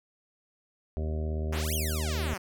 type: harmonic tone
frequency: 77.78 Hz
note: D#2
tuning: in tune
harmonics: 1 / 2 / 3 / 4 / 5 / 6 / 7 / 8 / 9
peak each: -29 / -40 / -40 / -48 / -40 / -51 / -46 / -45 / -52 dBFS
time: 0.97-2.34 s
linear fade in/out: 0 ms
type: exponential two-way sweep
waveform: 5% pulse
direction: up then down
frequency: 172.8 to 3396 to 172.8 Hz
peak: -23 dBFS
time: 1.52-2.38 s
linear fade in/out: 10 ms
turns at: 1.74 s
effects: none